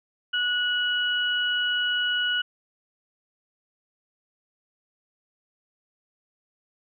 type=tone pair together; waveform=sine; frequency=1465 / 2930 Hz; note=F#6 / F#7; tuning=-18 / -18 cents; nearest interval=octave; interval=1200 cents; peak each=-25 dBFS; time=0.33-2.42 s; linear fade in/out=10 ms; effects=none